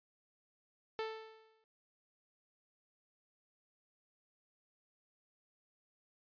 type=tone with exponential decay; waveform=sawtooth; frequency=441.4 Hz; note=A4; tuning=5 cents sharp; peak=-31 dBFS; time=0.99-1.64 s; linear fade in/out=0 ms; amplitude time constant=140 ms; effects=resampled to 11025 Hz